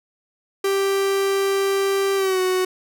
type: tone with pitch glide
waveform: 45% pulse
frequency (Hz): 392 to 370.4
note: G4 to F#4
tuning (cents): 0 to +2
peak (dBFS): -18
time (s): 0.64-2.65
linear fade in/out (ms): 5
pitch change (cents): -98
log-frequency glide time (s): 2.16-2.4
effects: none